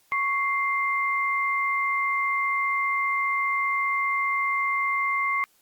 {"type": "tone pair together", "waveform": "sine", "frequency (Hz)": [1109.8, 2095], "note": ["C#6", "C7"], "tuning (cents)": [2, 2], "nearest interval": "major seventh", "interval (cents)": 1100, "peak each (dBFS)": -25, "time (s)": [0.12, 5.44], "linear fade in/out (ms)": 0, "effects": ["white hiss -63 dBFS RMS until 5.61 s", "Opus 48 kbps"]}